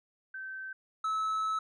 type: tone pair in turn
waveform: sine / triangle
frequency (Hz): 1545 / 1299.2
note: G6 / E6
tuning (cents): -26 / -26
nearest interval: minor third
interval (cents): 300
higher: first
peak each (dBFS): -38 / -27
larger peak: second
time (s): 0.34-0.73 / 1.04-1.59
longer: second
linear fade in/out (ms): 5
effects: resampled to 24000 Hz